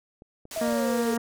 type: clicks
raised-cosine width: 2 ms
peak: -33 dBFS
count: 5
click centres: 0.221 / 0.454 / 0.575 / 0.68 / 0.727 s
type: low-pass noise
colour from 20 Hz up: white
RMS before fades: -39 dBFS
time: 0.51-1.17 s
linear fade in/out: 2 ms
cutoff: 10000 Hz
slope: 12 dB/octave
type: exponential sweep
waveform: sine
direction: down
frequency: 659.3 to 436.4 Hz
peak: -27 dBFS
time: 0.56-1.14 s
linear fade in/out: 2 ms
type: harmonic tone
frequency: 233.4 Hz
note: A#3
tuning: 2 cents sharp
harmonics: 1 / 2 / 3 / 4 / 5 / 6 / 7 / 8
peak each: -26 / -32 / -36 / -38 / -40 / -42 / -43 / -44 dBFS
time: 0.61-1.18 s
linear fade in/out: 5 ms
effects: none